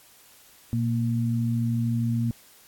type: tone pair together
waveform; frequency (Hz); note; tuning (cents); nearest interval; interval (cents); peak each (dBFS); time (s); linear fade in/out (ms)
sine; 118.73 / 231.9; A#2 / A#3; +32 / -9; octave; 1159; -24 / -26; 0.73-2.31; 0
effects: white hiss -54 dBFS RMS until 2.67 s + AAC 64 kbps